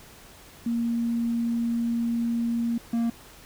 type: tone pair in turn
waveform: sine / triangle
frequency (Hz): 233.6 / 232.3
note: A#3 / A#3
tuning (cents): +4 / -6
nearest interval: unison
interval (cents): 10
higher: first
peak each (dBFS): -23 / -20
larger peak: second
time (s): 0.66-2.78 / 2.93-3.1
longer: first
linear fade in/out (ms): 5
effects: pink hiss -49 dBFS RMS until 3.45 s